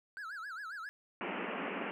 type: tone with vibrato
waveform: triangle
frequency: 1480 Hz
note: F#6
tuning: in tune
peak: -39 dBFS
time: 0.17-0.89 s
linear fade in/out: 0 ms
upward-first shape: sine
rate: 7.4 Hz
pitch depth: 240 cents each way
type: band-pass noise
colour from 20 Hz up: pink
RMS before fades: -39 dBFS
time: 1.21-1.91 s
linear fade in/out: 0 ms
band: 180 to 2900 Hz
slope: 96 dB/octave
effects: none